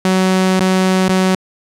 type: tone with dropouts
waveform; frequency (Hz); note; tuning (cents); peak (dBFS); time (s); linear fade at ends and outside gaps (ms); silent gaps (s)
sawtooth; 187.2; F#3; +20; -7; 0.05-1.35; 2; 0.596-0.605 / 1.084-1.093
effects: low-pass 10000 Hz 12 dB/octave